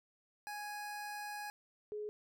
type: tone pair in turn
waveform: 25% pulse / sine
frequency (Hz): 830.6 / 420.9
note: G#5 / G#4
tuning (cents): 0 / +23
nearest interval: octave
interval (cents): 1177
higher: first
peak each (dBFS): -38 / -39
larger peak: first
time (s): 0.47-1.5 / 1.92-2.09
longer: first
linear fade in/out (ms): 0
effects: none